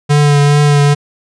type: tone with vibrato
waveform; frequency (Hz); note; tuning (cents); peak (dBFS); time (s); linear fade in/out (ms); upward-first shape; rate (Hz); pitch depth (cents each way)
square; 145.4; D3; -17; -7; 0.09-0.95; 20; triangle; 2.4; 24
effects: resampled to 22050 Hz